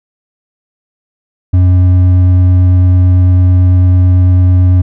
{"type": "tone with hard clipping", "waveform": "triangle", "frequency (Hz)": 90.9, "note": "F#2", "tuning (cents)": -30, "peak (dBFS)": -5, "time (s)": [1.53, 4.82], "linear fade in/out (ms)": 10, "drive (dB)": 8, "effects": []}